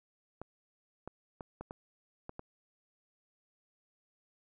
clicks, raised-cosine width 1 ms, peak -28 dBFS, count 7, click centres 0.416 / 1.076 / 1.408 / 1.61 / 1.709 / 2.294 / 2.394 s, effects none

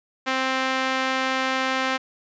sawtooth tone with band-pass filter, 262.3 Hz, C4, 4 cents sharp, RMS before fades -24 dBFS, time 0.26-1.98 s, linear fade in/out 20 ms, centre 1900 Hz, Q 0.8, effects resampled to 16000 Hz

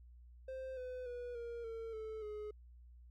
triangle tone with pitch steps, 523.3 / 504.9 / 487.1 / 470 / 453.5 / 437.5 / 422.1 Hz, C5 / B4 / B4 / A#4 / A#4 / A4 / G#4, 0 / +38 / -24 / +14 / -48 / -10 / +28 cents, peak -40 dBFS, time 0.48-2.51 s, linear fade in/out 5 ms, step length 290 ms, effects added 60 Hz sine -55 dBFS peak until 3.1 s + MP3 96 kbps

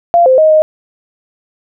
sine tone with pitch steps, 689 / 519 / 626 / 621 Hz, F5 / C5 / D#5 / D#5, -24 / -14 / +10 / -3 cents, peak -4 dBFS, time 0.14-0.62 s, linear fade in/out 0 ms, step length 120 ms, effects none

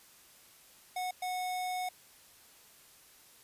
square tone bursts at uneven times, 733 Hz, F#5, 16 cents flat, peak -34 dBFS, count 2, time 0.96-1.11 / 1.22-1.89 s, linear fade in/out 5 ms, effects white hiss -59 dBFS RMS until 3.43 s + resampled to 32000 Hz

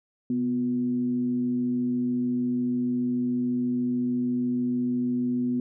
sine tone with frequency modulation, 246.9 Hz, B3, in tune, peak -23 dBFS, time 0.3-5.6 s, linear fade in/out 2 ms, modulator 114 Hz, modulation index 0.32, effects none

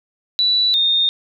sine tone pair in turn, 3951 / 3663 Hz, B7 / A#7, 0 / -31 cents, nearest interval minor second, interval 131 cents, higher first, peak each -13 dBFS, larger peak neither, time 0.39-0.74 / 0.74-1.09 s, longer neither, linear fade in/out 0 ms, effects none

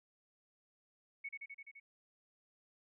sine tone with echo, 2217 Hz, C#7, in tune, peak -40 dBFS, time 1.24-1.29 s, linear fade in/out 10 ms, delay 85 ms, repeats 6, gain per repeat -2 dB, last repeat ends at 1.8 s, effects none

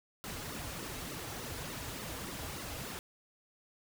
pink noise with flanger, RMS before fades -42 dBFS, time 0.24-2.99 s, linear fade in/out 0 ms, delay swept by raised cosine 1.2 to 5.6 ms, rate 3.4 Hz, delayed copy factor -0.8, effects none

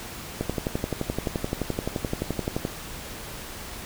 click train, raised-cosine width 2 ms, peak -12 dBFS, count 27, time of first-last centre 0.41-2.651 s, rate 11.6 Hz, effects pink hiss -38 dBFS RMS until 3.85 s

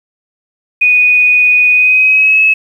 sine tone with pitch glide, 2479 to 2583 Hz, D#7 to E7, -7 to -36 cents, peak -5 dBFS, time 0.81-2.54 s, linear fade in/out 10 ms, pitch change +71 cents, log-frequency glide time 1.71-2.42 s, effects 7-bit

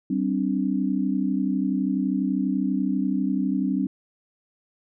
sine chord, G suspended fourth, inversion none, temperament equal with one note detuned, 193.19 / 261.6 / 293.7 Hz, G3 / C4 / D4, -25 / 0 / 0 cents, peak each -25 / -25 / -27 dBFS, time 0.1-3.87 s, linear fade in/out 5 ms, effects none

